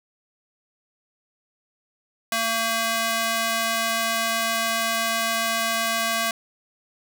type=tone with high-pass filter; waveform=square; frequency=226.9 Hz; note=A#3; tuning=47 cents flat; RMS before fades=-24 dBFS; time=2.32-6.31 s; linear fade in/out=2 ms; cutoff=880 Hz; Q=0.62; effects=none